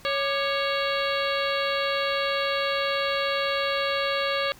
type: harmonic tone with a mistuned harmonic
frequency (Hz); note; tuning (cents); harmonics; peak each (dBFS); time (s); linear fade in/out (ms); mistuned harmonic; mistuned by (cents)
554.4; C#5; 0; 1 / 2 / 3 / 4 / 5 / 6 / 7 / 8; -27 / -30 / -32 / -33 / -34 / -35 / -35 / -36; 0.05-4.52; 0; 2; +120
effects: pink hiss -51 dBFS RMS until 4.59 s